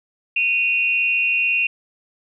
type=tone pair together; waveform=sine; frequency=2489 / 2747 Hz; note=D#7 / F7; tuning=0 / -29 cents; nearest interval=major second; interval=171 cents; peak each=-19 dBFS; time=0.36-1.67 s; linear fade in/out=5 ms; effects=none